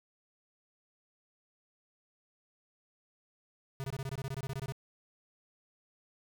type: tone bursts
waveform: square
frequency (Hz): 135.2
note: C#3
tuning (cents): -43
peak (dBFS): -36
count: 15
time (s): 3.8-4.722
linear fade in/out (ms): 0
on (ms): 40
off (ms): 23
effects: none